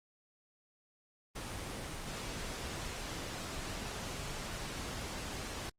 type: noise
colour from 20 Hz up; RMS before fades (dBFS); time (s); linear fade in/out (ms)
pink; -41; 1.35-5.7; 10
effects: low-pass 9000 Hz 12 dB/octave + Opus 24 kbps